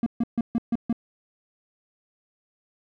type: tone bursts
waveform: triangle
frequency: 233.1 Hz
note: A#3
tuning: in tune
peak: -18 dBFS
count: 6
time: 0.03-0.928 s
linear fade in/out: 2 ms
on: 33 ms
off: 140 ms
effects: none